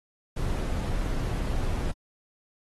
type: noise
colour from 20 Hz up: brown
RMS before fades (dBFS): -28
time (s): 0.36-1.92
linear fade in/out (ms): 10
effects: AAC 32 kbps